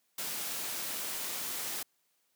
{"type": "noise", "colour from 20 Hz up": "white", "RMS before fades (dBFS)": -37, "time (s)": [0.18, 1.83], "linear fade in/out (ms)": 5, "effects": ["white hiss -75 dBFS RMS until 2.35 s", "high-pass 150 Hz 12 dB/octave"]}